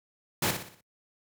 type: noise with echo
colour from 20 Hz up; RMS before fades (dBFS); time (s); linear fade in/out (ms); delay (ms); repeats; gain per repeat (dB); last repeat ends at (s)
pink; -26; 0.42-0.51; 5; 60; 5; -7; 0.81
effects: noise-tail reverb RT60 0.1 s tail -26 dB re dry + high-pass 100 Hz 12 dB/octave